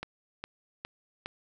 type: click train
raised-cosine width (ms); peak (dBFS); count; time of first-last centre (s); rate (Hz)
0.3; -20; 4; 0.03-1.26; 2.44
effects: none